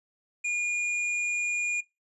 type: tone with tanh clipping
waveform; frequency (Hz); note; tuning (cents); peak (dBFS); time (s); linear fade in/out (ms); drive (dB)
sine; 2430; D#7; -42; -28; 0.44-1.81; 10; 16
effects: noise-tail reverb RT60 0.2 s tail -18 dB re dry + resampled to 24000 Hz